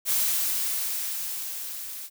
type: noise with level ramp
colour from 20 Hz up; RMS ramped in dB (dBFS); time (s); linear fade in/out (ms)
blue; -23 to -38; 0.05-2.1; 50
effects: none